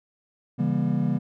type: chord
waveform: triangle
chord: C# diminished seventh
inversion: none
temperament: just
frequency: 138.59 / 166.31 / 199.57 / 239.5 Hz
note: C#3 / E3 / G3 / Bb3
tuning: 0 / +16 / +31 / +47 cents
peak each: -25 dBFS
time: 0.58-1.19 s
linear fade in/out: 20 ms
effects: none